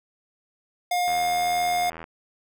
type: tone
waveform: square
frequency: 712 Hz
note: F5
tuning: 33 cents sharp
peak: -22 dBFS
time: 0.91-1.9 s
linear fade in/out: 5 ms
type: click train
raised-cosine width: 0.5 ms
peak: -23 dBFS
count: 80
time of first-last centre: 1.08-2.041 s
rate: 82.2 Hz
effects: none